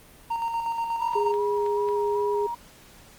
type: tone with tremolo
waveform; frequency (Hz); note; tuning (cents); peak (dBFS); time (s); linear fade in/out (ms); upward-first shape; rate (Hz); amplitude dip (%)
triangle; 923; A#5; -17; -22; 0.3-1.32; 10; square; 8.3; 40
type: tone with vibrato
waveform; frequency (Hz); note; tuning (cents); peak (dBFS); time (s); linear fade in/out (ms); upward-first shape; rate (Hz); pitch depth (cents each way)
sine; 955; A#5; +42; -28; 1-2.55; 10; square; 2.6; 23
type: clicks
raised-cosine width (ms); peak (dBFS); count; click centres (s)
0.3; -26; 4; 1.134 / 1.34 / 1.663 / 1.888
type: tone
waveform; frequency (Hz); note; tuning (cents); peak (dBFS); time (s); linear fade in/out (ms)
sine; 411.6; G#4; -16; -23; 1.15-2.47; 10
effects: pink hiss -51 dBFS RMS until 3.18 s + Opus 32 kbps